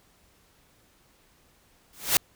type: noise with exponential growth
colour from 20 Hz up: white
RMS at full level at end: -17 dBFS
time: 1.93-2.17 s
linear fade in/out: 1 ms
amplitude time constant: 51 ms
effects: pink hiss -62 dBFS RMS until 2.35 s